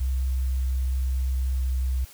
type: tone with pitch glide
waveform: sine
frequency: 64.7 to 63.96 Hz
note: C2 to C2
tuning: -19 to -39 cents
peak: -22 dBFS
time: 0-2.05 s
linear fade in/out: 10 ms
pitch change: -20 cents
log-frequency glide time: 1.42-1.92 s
effects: white hiss -49 dBFS RMS until 2.13 s